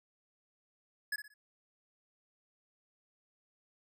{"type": "tone with echo", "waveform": "square", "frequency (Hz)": 1696, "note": "G#6", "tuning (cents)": 36, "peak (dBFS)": -33, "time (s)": [1.12, 1.16], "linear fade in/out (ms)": 5, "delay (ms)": 60, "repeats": 3, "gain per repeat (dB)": -10, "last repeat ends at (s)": 1.34, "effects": []}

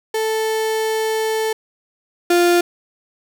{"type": "tone pair in turn", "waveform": "35% pulse", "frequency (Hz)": [440, 349.2], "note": ["A4", "F4"], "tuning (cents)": [0, 0], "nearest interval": "major third", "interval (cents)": 400, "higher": "first", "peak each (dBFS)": [-16, -10], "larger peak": "second", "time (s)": [[0.14, 1.53], [2.3, 2.61]], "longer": "first", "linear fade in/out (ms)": 5, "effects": []}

